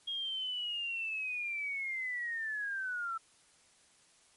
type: linear sweep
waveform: sine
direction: down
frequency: 3276 to 1318.5 Hz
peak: -34 dBFS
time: 0.07-3.18 s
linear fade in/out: 10 ms
effects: white hiss -65 dBFS RMS until 4.36 s + MP3 48 kbps